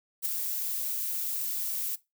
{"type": "noise with ADSR envelope", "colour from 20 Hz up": "violet", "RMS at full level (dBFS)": -28, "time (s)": [0.22, 1.96], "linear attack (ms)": 36, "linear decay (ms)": 6, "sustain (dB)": -4, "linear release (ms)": 14, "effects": ["noise-tail reverb RT60 0.2 s tail -18 dB re dry"]}